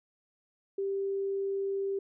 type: tone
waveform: sine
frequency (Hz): 392.8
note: G4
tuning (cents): +4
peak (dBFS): -29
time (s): 0.78-1.99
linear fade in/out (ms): 5
effects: none